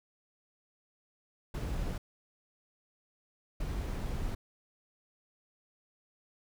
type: noise bursts at uneven times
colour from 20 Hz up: brown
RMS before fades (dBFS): -35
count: 2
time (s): 1.54-1.98 / 3.6-4.35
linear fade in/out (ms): 5
effects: none